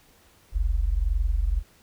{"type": "tone pair together", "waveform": "sine", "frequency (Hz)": [43.66, 65.41], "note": ["F1", "C2"], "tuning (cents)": [0, 0], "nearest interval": "perfect fifth", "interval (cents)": 700, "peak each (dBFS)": [-22, -26], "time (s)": [0.52, 1.63], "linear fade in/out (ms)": 50, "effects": ["pink hiss -58 dBFS RMS until 1.82 s"]}